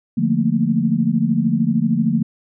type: chord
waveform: sine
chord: Bb major seventh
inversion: first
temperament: equal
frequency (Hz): 146.83 / 174.61 / 220 / 233.1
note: D3 / F3 / A3 / Bb3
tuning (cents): 0 / 0 / 0 / 0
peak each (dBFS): -23 / -21 / -19 / -19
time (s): 0.17-2.23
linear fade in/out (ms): 10
effects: none